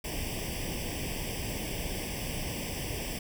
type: noise with comb filter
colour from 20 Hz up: pink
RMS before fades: -35 dBFS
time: 0.04-3.19 s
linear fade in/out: 5 ms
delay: 0.37 ms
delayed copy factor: +1
effects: none